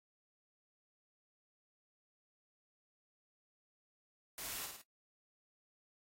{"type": "noise with echo", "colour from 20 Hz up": "white", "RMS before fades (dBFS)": -45, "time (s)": [4.38, 4.66], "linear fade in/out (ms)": 2, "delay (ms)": 52, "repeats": 3, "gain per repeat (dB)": -4, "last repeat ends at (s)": 4.816, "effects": ["noise-tail reverb RT60 0.1 s tail -17 dB re dry", "AAC 48 kbps"]}